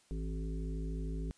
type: harmonic tone with a mistuned harmonic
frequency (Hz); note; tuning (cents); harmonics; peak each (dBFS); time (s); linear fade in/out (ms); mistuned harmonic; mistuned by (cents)
53.2; G#1; +42; 1 / 3 / 5 / 7 / 8; -36 / -42 / -46 / -50 / -52; 0.11-1.31; 0; 3; +31
effects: white hiss -67 dBFS RMS until 1.37 s + resampled to 22050 Hz